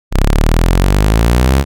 sawtooth exponential sweep, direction up, 32.14 to 70.5 Hz, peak -4 dBFS, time 0.11-1.65 s, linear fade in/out 50 ms, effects none

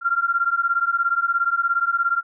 sine beating tone pair, 1374 / 1391 Hz, F6 / F6, -29 / -7 cents, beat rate 17 Hz, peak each -21 dBFS, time 0.01-2.23 s, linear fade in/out 50 ms, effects none

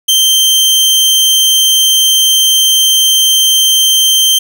sawtooth tone, 3136 Hz, G7, in tune, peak -3 dBFS, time 0.08-4.39 s, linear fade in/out 10 ms, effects none

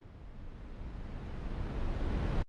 brown noise with level ramp, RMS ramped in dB -50 to -29 dBFS, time 0.01-2.43 s, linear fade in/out 10 ms, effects low-pass 4000 Hz 12 dB/octave + Opus 32 kbps

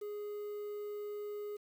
triangle tone with quantisation, 415.3 Hz, G#4, in tune, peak -37 dBFS, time 0.01-1.57 s, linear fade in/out 10 ms, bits 10, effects none

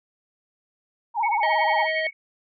sine tone with vibrato, 880 Hz, A5, in tune, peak -20 dBFS, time 1.14-1.88 s, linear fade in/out 50 ms, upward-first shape sine, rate 17 Hz, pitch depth 140 cents each way
sine tone with tremolo, 2217 Hz, C#7, in tune, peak -24 dBFS, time 1.23-2.13 s, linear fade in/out 5 ms, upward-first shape sine, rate 11 Hz, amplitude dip 100%
harmonic tone, 633 Hz, D#5, 30 cents sharp, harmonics 1 / 3 / 5 / 7, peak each -26 / -26 / -35 / -42 dBFS, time 1.43-2.07 s, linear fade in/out 2 ms
effects none

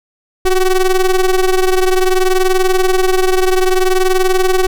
square ring-modulated tone, 189.3 Hz, F#3, 40 cents sharp, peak -7 dBFS, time 0.45-4.67 s, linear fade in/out 5 ms, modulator 179 Hz, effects none

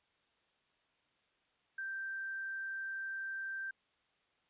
sine tone, 1568 Hz, G6, in tune, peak -38 dBFS, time 1.78-3.71 s, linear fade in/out 5 ms, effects white hiss -75 dBFS RMS until 4.49 s + resampled to 8000 Hz

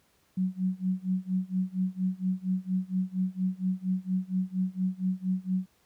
sine tone with tremolo, 185.9 Hz, F#3, 8 cents sharp, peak -23 dBFS, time 0.37-5.66 s, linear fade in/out 5 ms, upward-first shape sine, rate 4.3 Hz, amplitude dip 95%, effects pink hiss -67 dBFS RMS until 5.85 s + high-pass 60 Hz 12 dB/octave

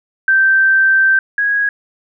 sine tone pair in turn, 1560 / 1652.8 Hz, G6 / G#6, -9 / -9 cents, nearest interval minor second, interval 100 cents, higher second, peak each -8 / -12 dBFS, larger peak first, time 0.28-1.19 / 1.38-1.69 s, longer first, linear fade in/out 2 ms, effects none

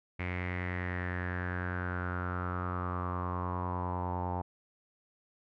sawtooth tone with low-pass filter sweep, 89.9 Hz, F#2, 49 cents flat, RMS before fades -35 dBFS, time 0.19-4.42 s, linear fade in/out 10 ms, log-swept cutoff 2200 to 860 Hz, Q 6.9, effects none

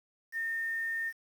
sine tone with quantisation, 1821 Hz, A#6, 41 cents flat, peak -31 dBFS, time 0.32-1.13 s, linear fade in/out 50 ms, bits 9, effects none

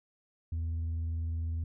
sine tone with vibrato, 82.1 Hz, E2, 6 cents flat, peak -28 dBFS, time 0.52-1.64 s, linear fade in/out 5 ms, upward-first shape sine, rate 20 Hz, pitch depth 48 cents each way, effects tanh soft clip ceiling -30 dBFS

